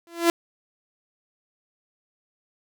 sawtooth tone with exponential growth, 338.8 Hz, E4, 48 cents sharp, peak -9 dBFS, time 0.07-0.3 s, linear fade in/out 1 ms, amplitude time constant 50 ms, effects none

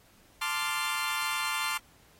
20% pulse chord, D minor seventh, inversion second, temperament equal, 880 / 1046.5 / 1174.7 / 1396.9 Hz, A5 / C6 / D6 / F6, 0 / 0 / 0 / 0 cents, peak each -32 / -29 / -30 / -29 dBFS, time 0.41-1.78 s, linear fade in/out 10 ms, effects pink hiss -61 dBFS RMS until 2.19 s + AAC 48 kbps

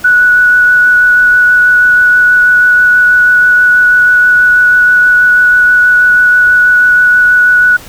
sine tone with vibrato, 1473 Hz, F#6, 8 cents flat, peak -3 dBFS, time 0.04-7.77 s, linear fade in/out 10 ms, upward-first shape sine, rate 6.2 Hz, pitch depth 9 cents each way, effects pink hiss -32 dBFS RMS until 7.88 s

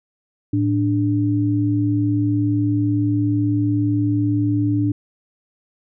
sine tone pair together, 110 / 293.7 Hz, A2 / D4, 0 / 0 cents, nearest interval octave + perfect fourth, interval 1700 cents, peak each -19 / -18 dBFS, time 0.53-4.92 s, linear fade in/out 5 ms, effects none

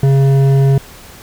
sine tone with hard clipping, 136.7 Hz, C#3, 24 cents flat, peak -9 dBFS, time 0.03-0.78 s, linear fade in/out 2 ms, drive 9 dB, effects pink hiss -37 dBFS RMS until 1.22 s

